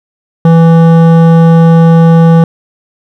sine tone with hard clipping, 165.3 Hz, E3, 5 cents sharp, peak -3 dBFS, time 0.45-2.44 s, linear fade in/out 2 ms, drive 13 dB, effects none

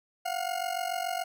40% pulse ring-modulated tone, 715 Hz, F5, 41 cents sharp, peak -26 dBFS, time 0.25-1.24 s, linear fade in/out 10 ms, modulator 23.5 Hz, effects none

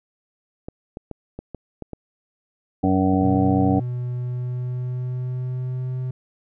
clicks, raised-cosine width 2 ms, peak -19 dBFS, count 11, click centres 0.685 / 0.971 / 1.113 / 1.39 / 1.547 / 1.823 / 1.933 / 2.846 / 3.138 / 3.214 / 3.357 s
harmonic tone, 94.5 Hz, F#2, 37 cents sharp, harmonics 1 / 2 / 3 / 5 / 6 / 7 / 8, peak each -24 / -22 / -19 / -28 / -33 / -31 / -25 dBFS, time 2.83-3.8 s, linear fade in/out 10 ms
triangle tone with pitch glide, 123.47 to 127.97 Hz, B2 to C3, 0 to -38 cents, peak -22 dBFS, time 3.23-6.11 s, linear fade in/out 5 ms, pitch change +62 cents, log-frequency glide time 4.12-5.96 s
effects none

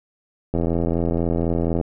click train, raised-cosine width 2 ms, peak -9 dBFS, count 108, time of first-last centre 0.54-1.812 s, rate 84.1 Hz, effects none

